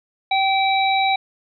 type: harmonic tone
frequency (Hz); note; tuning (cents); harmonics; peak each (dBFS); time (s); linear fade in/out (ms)
774; G5; -22; 1 / 3 / 5; -17 / -22 / -24; 0.31-1.16; 5
effects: none